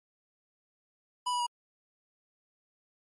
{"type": "tone with pitch steps", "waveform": "square", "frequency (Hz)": [987.8, 974.8, 961.9], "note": ["B5", "B5", "B5"], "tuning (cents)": [0, -23, -46], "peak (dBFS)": -29, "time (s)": [1.26, 1.467], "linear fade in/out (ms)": 10, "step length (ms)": 69, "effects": ["MP3 48 kbps"]}